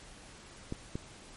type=clicks; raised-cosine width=3 ms; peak=-22 dBFS; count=2; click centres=0.724 / 0.955 s; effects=pink hiss -52 dBFS RMS until 1.36 s + MP3 48 kbps